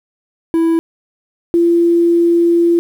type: tone pair in turn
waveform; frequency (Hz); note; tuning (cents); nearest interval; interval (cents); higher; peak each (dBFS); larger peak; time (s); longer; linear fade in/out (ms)
triangle / sine; 329.6 / 341; E4 / F4; 0 / -41; minor second; 59; second; -8; neither; 0.54-0.79 / 1.54-2.79; second; 0
effects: 7-bit